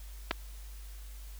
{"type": "clicks", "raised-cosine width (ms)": 0.3, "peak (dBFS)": -14, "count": 2, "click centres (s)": [0.31, 0.313], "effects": ["added 50 Hz sine -43 dBFS peak until 1.39 s", "white hiss -56 dBFS RMS until 1.39 s"]}